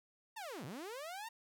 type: linear two-way sweep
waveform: sawtooth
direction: down then up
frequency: 937 to 114.3 to 937 Hz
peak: -40 dBFS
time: 0.36-1.29 s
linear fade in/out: 10 ms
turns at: 0.65 s
effects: none